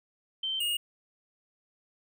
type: tone pair in turn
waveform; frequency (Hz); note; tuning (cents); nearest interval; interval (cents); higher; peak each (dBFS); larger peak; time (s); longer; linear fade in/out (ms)
sine / square; 3111 / 2854; G7 / F7; -14 / +37; minor second; 149; first; -29 / -28; second; 0.43-0.6 / 0.6-0.77; neither; 5
effects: none